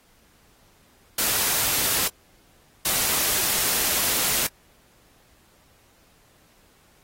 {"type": "noise bursts at uneven times", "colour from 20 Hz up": "white", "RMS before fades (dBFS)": -23, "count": 2, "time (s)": [[1.18, 2.08], [2.85, 4.47]], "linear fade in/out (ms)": 5, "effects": ["pink hiss -59 dBFS RMS until 7.03 s", "AAC 48 kbps"]}